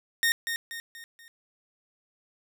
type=tone with echo; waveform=sawtooth; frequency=1845 Hz; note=A#6; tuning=18 cents flat; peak=-18 dBFS; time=0.23-0.32 s; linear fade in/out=0 ms; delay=240 ms; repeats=4; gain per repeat=-7 dB; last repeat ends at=1.28 s; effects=none